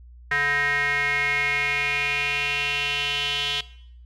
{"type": "tone with band-pass filter sweep", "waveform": "square", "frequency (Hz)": 143.8, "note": "D3", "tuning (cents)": -36, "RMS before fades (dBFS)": -24, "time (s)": [0.31, 3.61], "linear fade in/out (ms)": 5, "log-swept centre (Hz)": [1800, 3200], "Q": 6.1, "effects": ["noise-tail reverb RT60 0.7 s tail -19 dB re dry", "added 60 Hz sine -43 dBFS peak until 4.05 s"]}